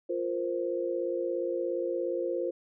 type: chord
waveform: sine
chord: F suspended fourth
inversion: none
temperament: equal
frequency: 349.2 / 466.2 / 523.3 Hz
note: F4 / Bb4 / C5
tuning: 0 / 0 / 0 cents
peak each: -32 / -35 / -32 dBFS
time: 0.09-2.51 s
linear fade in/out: 10 ms
effects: none